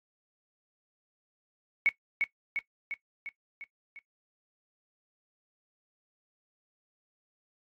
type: tone with echo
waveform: sine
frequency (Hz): 2217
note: C#7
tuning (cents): 0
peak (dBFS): -20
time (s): 1.86-1.89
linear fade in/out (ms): 0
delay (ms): 350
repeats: 6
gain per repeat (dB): -4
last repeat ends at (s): 3.99
effects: noise-tail reverb RT60 0.1 s tail -18 dB re dry + AAC 64 kbps